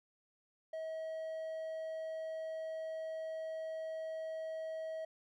triangle tone, 640 Hz, D#5, 49 cents sharp, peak -37 dBFS, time 0.73-5.05 s, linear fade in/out 5 ms, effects none

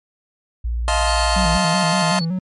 sine tone, 58.27 Hz, A#1, in tune, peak -19 dBFS, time 0.64-1.58 s, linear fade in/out 10 ms
sawtooth chord, F dominant seventh, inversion third, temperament just, 628.6 / 698.5 / 873.1 / 1047.7 Hz, Eb5 / F5 / A5 / C6, +18 / 0 / -14 / +2 cents, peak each -19 dBFS, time 0.88-2.19 s, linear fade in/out 0 ms
sine tone with tremolo, 4435 Hz, C#8, in tune, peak -25 dBFS, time 1.07-2.25 s, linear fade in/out 5 ms, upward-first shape sine, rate 8.8 Hz, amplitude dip 35%
triangle tone with vibrato, 174.61 Hz, F3, in tune, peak -17 dBFS, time 1.36-2.39 s, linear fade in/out 5 ms, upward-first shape square, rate 5.3 Hz, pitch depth 100 cents each way
effects MP3 48 kbps

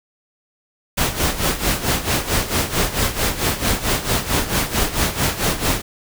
pink noise with tremolo, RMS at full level -17 dBFS, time 0.97-5.82 s, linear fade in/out 10 ms, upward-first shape sine, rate 4.5 Hz, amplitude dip 75%, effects none

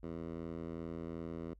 10% pulse tone with band-pass filter, 82.7 Hz, E2, 6 cents sharp, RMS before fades -43 dBFS, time 0.03-1.54 s, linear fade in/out 5 ms, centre 300 Hz, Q 0.63, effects noise-tail reverb RT60 0.1 s tail -26 dB re dry + added 50 Hz sine -58 dBFS peak until 1.59 s

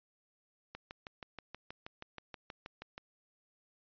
click train, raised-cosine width 0.3 ms, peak -28 dBFS, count 15, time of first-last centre 0.75-2.979 s, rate 6.28 Hz, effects resampled to 11025 Hz

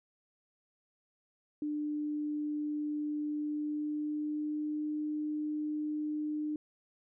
sine tone with pitch glide, 298.4 to 302.2 Hz, D4 to D4, +28 to +50 cents, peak -32 dBFS, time 1.62-6.56 s, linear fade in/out 2 ms, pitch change +22 cents, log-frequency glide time 3.33-4.89 s, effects none

